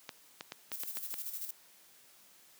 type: clicks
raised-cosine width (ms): 0.2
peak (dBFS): -23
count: 7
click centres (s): 0.092 / 0.409 / 0.521 / 0.718 / 0.835 / 0.971 / 1.141
type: noise with tremolo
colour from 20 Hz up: violet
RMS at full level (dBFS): -39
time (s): 0.72-1.51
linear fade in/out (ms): 5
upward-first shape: square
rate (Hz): 13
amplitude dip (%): 55
effects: white hiss -61 dBFS RMS until 2.59 s + high-pass 150 Hz 12 dB/octave